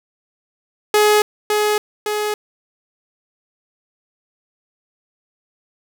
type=tone with echo; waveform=sawtooth; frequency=421.1 Hz; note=G#4; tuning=24 cents sharp; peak=-7 dBFS; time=0.94-1.22 s; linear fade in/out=2 ms; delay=560 ms; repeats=2; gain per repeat=-4 dB; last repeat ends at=2.34 s; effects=none